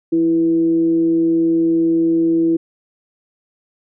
sine tone with frequency modulation, 329.6 Hz, E4, in tune, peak -12 dBFS, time 0.12-2.57 s, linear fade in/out 10 ms, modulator 160 Hz, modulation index 0.25, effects none

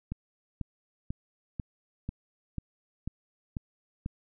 click train, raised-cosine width 5 ms, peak -21 dBFS, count 9, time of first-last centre 0.12-4.061 s, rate 2.03 Hz, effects none

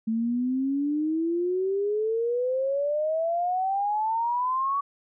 sine exponential sweep, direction up, 220 to 1137 Hz, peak -23 dBFS, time 0.07-4.81 s, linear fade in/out 10 ms, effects none

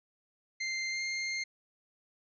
sawtooth tone with pitch glide, 2091 to 2113 Hz, C7 to C7, -2 to +16 cents, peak -29 dBFS, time 0.6-1.44 s, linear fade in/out 10 ms, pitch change +18 cents, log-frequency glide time 0.91-1.01 s, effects resampled to 16000 Hz

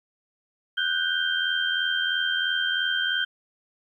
sine tone cluster, 1480 / 1563 / 3150 Hz, F#6 / G6 / G7, 0 / -6 / +8 cents, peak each -27 dBFS, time 0.77-3.25 s, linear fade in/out 10 ms, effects 10-bit

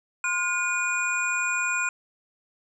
sine tone cluster, 1040 / 1431 / 2448 / 7400 Hz, C6 / F6 / D#7 / A#8, -11 / +42 / -29 / -14 cents, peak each -32 / -27 / -27 / -33 dBFS, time 0.24-1.89 s, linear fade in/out 2 ms, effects none

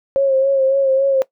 sine tone with vibrato, 540 Hz, C#5, 45 cents flat, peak -11 dBFS, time 0.16-1.22 s, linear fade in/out 0 ms, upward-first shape sine, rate 3.6 Hz, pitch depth 36 cents each way, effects noise-tail reverb RT60 0.1 s tail -19 dB re dry

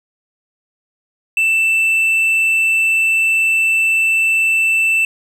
triangle tone, 2659 Hz, E7, 14 cents sharp, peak -10 dBFS, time 1.37-5.05 s, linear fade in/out 2 ms, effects none

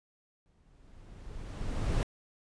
brown noise with exponential growth, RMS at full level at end -26 dBFS, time 0.46-2.03 s, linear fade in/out 0 ms, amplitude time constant 340 ms, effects resampled to 22050 Hz

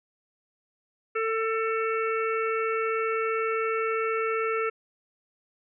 harmonic tone, 446.2 Hz, A4, 24 cents sharp, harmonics 1 / 3 / 4 / 5 / 6, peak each -27 / -29 / -39 / -35 / -38 dBFS, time 1.15-4.7 s, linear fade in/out 10 ms, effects none

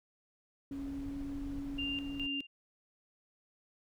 brown noise, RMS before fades -46 dBFS, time 0.71-2.27 s, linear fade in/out 10 ms
sine tone with pitch glide, 277.2 to 279.9 Hz, C#4 to C#4, 0 to +17 cents, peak -38 dBFS, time 0.71-2.41 s, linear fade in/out 2 ms, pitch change +17 cents, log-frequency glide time 0.99-1.17 s
sine tone with tremolo, 2794 Hz, F7, in tune, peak -35 dBFS, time 1.78-2.47 s, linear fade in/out 10 ms, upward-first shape square, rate 2.4 Hz, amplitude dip 80%
effects none

